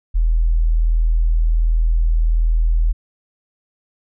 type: tone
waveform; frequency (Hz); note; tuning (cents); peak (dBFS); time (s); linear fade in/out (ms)
sine; 40.67; E1; -23; -12; 0.14-2.93; 20
effects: none